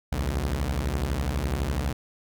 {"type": "beating tone pair", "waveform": "sawtooth", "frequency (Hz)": [61.74, 73.74], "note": ["B1", "D2"], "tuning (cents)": [0, 8], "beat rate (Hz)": 12, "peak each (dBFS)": -24, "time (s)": [0.12, 1.93], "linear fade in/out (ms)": 5, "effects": []}